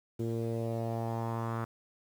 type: tone with low-pass filter sweep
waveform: sawtooth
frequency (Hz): 114.8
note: A#2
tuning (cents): -26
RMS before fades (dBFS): -34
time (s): 0.19-1.65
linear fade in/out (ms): 10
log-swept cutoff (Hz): 380 to 1300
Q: 3.1
effects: 9-bit